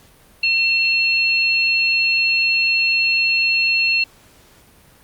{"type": "tone pair together", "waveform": "sine", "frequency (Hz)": [2696, 4280], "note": ["E7", "C8"], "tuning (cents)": [38, 38], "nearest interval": "minor sixth", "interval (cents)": 800, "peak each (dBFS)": [-15, -21], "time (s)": [0.43, 4.04], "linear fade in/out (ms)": 5, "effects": ["pink hiss -50 dBFS RMS until 5.03 s", "Opus 48 kbps"]}